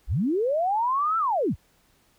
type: linear two-way sweep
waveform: sine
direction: up then down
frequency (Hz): 31.14 to 1354 to 31.14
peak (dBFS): -21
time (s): 0.07-1.56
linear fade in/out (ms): 50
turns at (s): 1.18
effects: pink hiss -63 dBFS RMS until 2.18 s